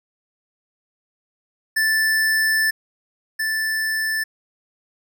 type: tone pair in turn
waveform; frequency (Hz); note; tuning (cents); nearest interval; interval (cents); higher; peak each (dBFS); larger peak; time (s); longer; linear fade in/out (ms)
square; 1760 / 1760; A6 / A6; 0 / 0; unison; 0; neither; -17 / -21; first; 1.76-2.71 / 3.39-4.24; first; 10
effects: none